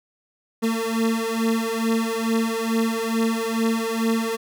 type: beating tone pair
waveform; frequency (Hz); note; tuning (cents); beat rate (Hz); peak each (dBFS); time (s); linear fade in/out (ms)
30% pulse; 225.2 / 227.5; A3 / A#3; +40 / -42; 2.3; -21; 0.62-4.37; 20
effects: none